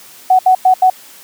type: tone bursts at uneven times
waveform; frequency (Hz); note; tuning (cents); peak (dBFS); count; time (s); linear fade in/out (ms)
sine; 745; F#5; +12; -5; 4; 0.3-0.39 / 0.46-0.55 / 0.65-0.74 / 0.82-0.9; 5
effects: white hiss -39 dBFS RMS until 1.23 s + high-pass 150 Hz 12 dB/octave